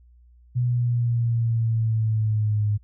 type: linear sweep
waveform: sine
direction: down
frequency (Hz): 123.47 to 103.9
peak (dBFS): -19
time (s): 0.55-2.78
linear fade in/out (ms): 20
effects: added 60 Hz sine -50 dBFS peak until 2.83 s